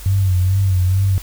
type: tone with vibrato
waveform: sine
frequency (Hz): 94.2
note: F#2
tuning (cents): +32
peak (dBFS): -12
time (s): 0.06-1.18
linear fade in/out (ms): 0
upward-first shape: sine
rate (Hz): 2.3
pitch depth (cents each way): 72
effects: added 50 Hz sine -32 dBFS peak until 1.22 s + white hiss -38 dBFS RMS until 1.22 s